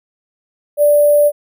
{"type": "tone with sample-and-hold", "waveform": "sine", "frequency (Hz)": 587.3, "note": "D5", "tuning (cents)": 0, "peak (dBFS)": -7, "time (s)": [0.77, 1.32], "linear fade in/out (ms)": 50, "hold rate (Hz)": 11025, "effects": []}